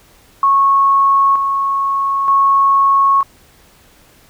sine tone with tremolo, 1100 Hz, C#6, 14 cents flat, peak -8 dBFS, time 0.43-3.23 s, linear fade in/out 2 ms, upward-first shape square, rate 0.54 Hz, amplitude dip 45%, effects pink hiss -48 dBFS RMS until 4.29 s

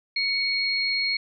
sine tone pair together, 2229 / 4273 Hz, C#7 / C8, +9 / +36 cents, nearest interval major seventh, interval 1127 cents, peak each -25 / -25 dBFS, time 0.16-1.17 s, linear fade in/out 5 ms, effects none

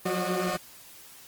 20% pulse tone cluster, 177.9 / 185.3 / 367.2 / 607 Hz, F3 / F#3 / F#4 / D#5, +32 / +3 / -13 / -43 cents, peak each -27 dBFS, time 0.05-0.57 s, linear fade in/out 10 ms, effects white hiss -50 dBFS RMS until 1.27 s + Opus 24 kbps

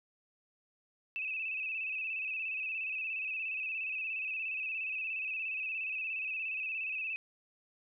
sine tone with vibrato, 2588 Hz, E7, 32 cents flat, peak -34 dBFS, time 1.16-7.16 s, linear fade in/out 0 ms, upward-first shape square, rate 17 Hz, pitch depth 44 cents each way, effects none

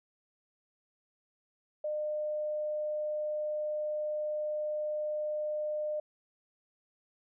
sine tone, 605 Hz, D#5, 49 cents flat, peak -31 dBFS, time 1.84-6 s, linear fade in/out 5 ms, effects none

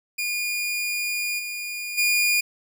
sawtooth tone with level steps, 2431 Hz, D#7, 41 cents flat, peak -21 / -26 / -15 dBFS, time 0.18-2.41 s, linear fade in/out 10 ms, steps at 1.38 / 1.97 s, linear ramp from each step 20 ms, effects none

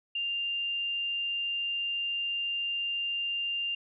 sine tone, 2794 Hz, F7, in tune, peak -29 dBFS, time 0.15-3.75 s, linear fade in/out 5 ms, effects none

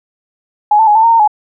sine tone with pitch steps, 838 / 886 / 836 / 888 / 921 / 915 / 845 Hz, G#5 / A5 / G#5 / A5 / A#5 / A#5 / G#5, +15 / +12 / +11 / +16 / -21 / -32 / +30 cents, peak -5 dBFS, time 0.71-1.277 s, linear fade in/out 5 ms, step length 81 ms, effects none

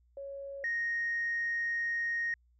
sine tone pair in turn, 554.4 / 1864.8 Hz, C#5 / A#6, 0 / 0 cents, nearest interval octave + major sixth, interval 2100 cents, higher second, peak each -39 / -29 dBFS, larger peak second, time 0.17-0.64 / 0.64-2.34 s, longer second, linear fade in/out 2 ms, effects tanh soft clip ceiling -26 dBFS + added 60 Hz sine -64 dBFS peak until 2.59 s

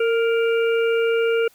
harmonic tone with a mistuned harmonic, 467 Hz, A#4, 3 cents sharp, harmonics 1 / 3 / 5 / 6, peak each -17 / -27 / -31 / -33 dBFS, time 0-1.48 s, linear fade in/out 5 ms, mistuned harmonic 1, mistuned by -32 cents, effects white hiss -56 dBFS RMS until 1.54 s

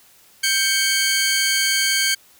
15% pulse tone pair together, 1568 / 2225 Hz, G6 / C#7, 0 / +6 cents, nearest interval tritone, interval 606 cents, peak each -13 dBFS, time 0.43-2.15 s, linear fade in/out 10 ms, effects white hiss -52 dBFS RMS until 2.39 s

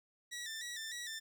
15% pulse tone with vibrato, 1852 Hz, A#6, 12 cents flat, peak -35 dBFS, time 0.31-1.2 s, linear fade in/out 20 ms, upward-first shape square, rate 3.3 Hz, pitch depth 67 cents each way, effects 12-bit

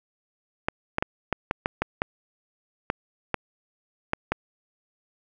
clicks, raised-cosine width 0.5 ms, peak -8 dBFS, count 12, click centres 0.685 / 0.984 / 1.025 / 1.327 / 1.511 / 1.659 / 1.82 / 2.019 / 2.901 / 3.343 / 4.134 / 4.32 s, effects none

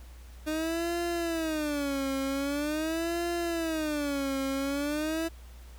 30% pulse tone with vibrato, 304.9 Hz, D#4, 35 cents flat, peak -26 dBFS, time 0.46-5.29 s, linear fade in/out 20 ms, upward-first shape sine, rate 0.44 Hz, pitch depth 210 cents each way, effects added 60 Hz sine -45 dBFS peak until 5.78 s + pink hiss -57 dBFS RMS until 5.78 s

